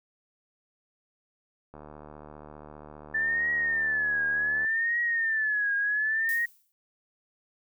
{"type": "click train", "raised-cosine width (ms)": 1, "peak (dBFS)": -31, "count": 219, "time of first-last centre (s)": [1.74, 4.647], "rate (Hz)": 75}
{"type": "tone with vibrato", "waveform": "sine", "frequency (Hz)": 1760, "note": "A6", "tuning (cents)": 0, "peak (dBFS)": -24, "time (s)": [3.14, 6.46], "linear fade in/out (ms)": 10, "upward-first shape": "triangle", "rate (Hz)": 0.67, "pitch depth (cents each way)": 140}
{"type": "noise with exponential decay", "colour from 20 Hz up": "violet", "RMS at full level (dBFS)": -36, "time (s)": [6.29, 6.72], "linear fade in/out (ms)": 0, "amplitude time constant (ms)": 92}
{"effects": []}